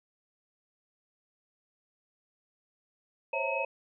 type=tone cluster; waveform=sine; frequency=524 / 549 / 657 / 917 / 2557 Hz; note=C5 / C#5 / E5 / A#5 / D#7; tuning=+2 / -17 / -6 / -29 / +47 cents; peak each=-37 / -34 / -38 / -35 / -33 dBFS; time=3.33-3.65 s; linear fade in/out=5 ms; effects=none